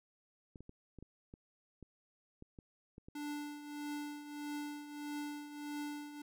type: clicks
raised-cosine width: 3 ms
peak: -38 dBFS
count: 11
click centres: 0.558 / 0.606 / 0.694 / 0.987 / 1.026 / 1.339 / 1.827 / 2.424 / 2.588 / 2.981 / 3.085 s
type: tone with tremolo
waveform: square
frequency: 293.7 Hz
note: D4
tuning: in tune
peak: -39 dBFS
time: 3.15-6.22 s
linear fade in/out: 5 ms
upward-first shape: triangle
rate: 1.6 Hz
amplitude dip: 70%
effects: none